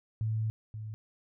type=tone pair in turn; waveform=sine; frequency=110 / 108.36 Hz; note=A2 / A2; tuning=0 / -26 cents; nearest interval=unison; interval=26 cents; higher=first; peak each=-28 / -37 dBFS; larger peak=first; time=0.21-0.5 / 0.74-0.94 s; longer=first; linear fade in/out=0 ms; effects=none